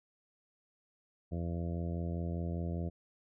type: harmonic tone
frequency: 85 Hz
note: F2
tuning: 46 cents flat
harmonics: 1 / 2 / 3 / 4 / 5 / 6 / 7 / 8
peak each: -36 / -38 / -46 / -46 / -50 / -50 / -50 / -51 dBFS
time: 1.31-2.9 s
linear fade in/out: 20 ms
effects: none